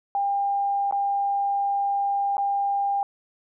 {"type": "tone with dropouts", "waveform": "sine", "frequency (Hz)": 800, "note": "G5", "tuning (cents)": 35, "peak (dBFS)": -21, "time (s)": [0.15, 3.03], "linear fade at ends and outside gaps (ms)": 1, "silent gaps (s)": [[0.911, 0.924], [2.369, 2.38]], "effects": []}